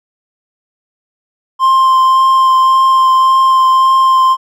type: tone with vibrato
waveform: triangle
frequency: 1051 Hz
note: C6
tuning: 7 cents sharp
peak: -4 dBFS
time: 1.59-4.37 s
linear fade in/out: 50 ms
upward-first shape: triangle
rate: 1.8 Hz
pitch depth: 11 cents each way
effects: none